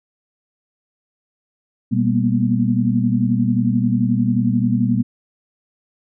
sine tone cluster, 121.3 / 196.6 / 232.8 / 244.1 Hz, B2 / G3 / A#3 / B3, -31 / +5 / -2 / -20 cents, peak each -20 dBFS, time 1.91-5.03 s, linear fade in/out 20 ms, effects none

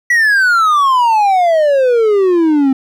triangle exponential sweep, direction down, 1961 to 260.9 Hz, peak -6 dBFS, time 0.1-2.73 s, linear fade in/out 5 ms, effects none

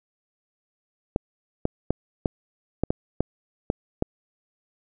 clicks, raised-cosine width 2 ms, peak -8 dBFS, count 9, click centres 1.161 / 1.654 / 1.906 / 2.258 / 2.836 / 2.905 / 3.206 / 3.701 / 4.024 s, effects none

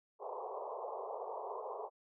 pink band-pass noise, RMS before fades -43 dBFS, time 0.19-1.9 s, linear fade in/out 50 ms, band 400 to 1100 Hz, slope 96 dB/octave, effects none

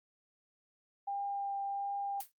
sine tone with vibrato, 798 Hz, G5, 31 cents sharp, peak -34 dBFS, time 1.07-2.21 s, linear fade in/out 10 ms, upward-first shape triangle, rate 1.4 Hz, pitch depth 10 cents each way
blue noise with exponential decay, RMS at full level -37 dBFS, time 2.2-2.32 s, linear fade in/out 5 ms, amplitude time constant 24 ms
effects noise-tail reverb RT60 0.1 s tail -24 dB re dry + Opus 48 kbps

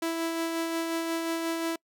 sawtooth tone with tremolo, 330 Hz, E4, 2 cents sharp, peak -23 dBFS, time 0.02-1.76 s, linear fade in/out 5 ms, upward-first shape sine, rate 5.6 Hz, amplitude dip 30%, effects noise-tail reverb RT60 0.1 s tail -26 dB re dry

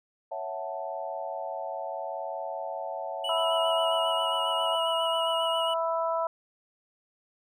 sine chord, F# minor seventh, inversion second, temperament equal, 554.4 / 659.3 / 740 / 880 Hz, C#5 / E5 / F#5 / A5, 0 / 0 / 0 / 0 cents, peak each -38 / -36 / -38 / -38 dBFS, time 0.31-4.76 s, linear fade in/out 10 ms
triangle tone with vibrato, 2915 Hz, F#7, 26 cents flat, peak -29 dBFS, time 3.24-5.74 s, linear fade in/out 5 ms, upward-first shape sine, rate 7.4 Hz, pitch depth 29 cents each way
harmonic tone, 329.3 Hz, E4, 2 cents flat, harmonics 2 / 3 / 4, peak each -28 / -30 / -33 dBFS, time 3.29-6.27 s, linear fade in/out 2 ms
effects none

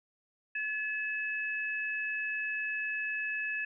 sine tone pair together, 1712 / 2592 Hz, A6 / E7, -48 / -30 cents, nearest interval perfect fifth, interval 718 cents, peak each -34 / -35 dBFS, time 0.55-3.65 s, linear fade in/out 5 ms, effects none

